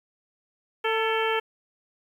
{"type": "harmonic tone with a mistuned harmonic", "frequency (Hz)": 446.1, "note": "A4", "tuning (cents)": 24, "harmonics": [1, 2, 3, 4, 5, 6, 7], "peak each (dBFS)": [-26, -29, -31, -32, -33, -34, -34], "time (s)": [0.84, 1.4], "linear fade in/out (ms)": 10, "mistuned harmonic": 4, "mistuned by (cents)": -51, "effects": ["9-bit"]}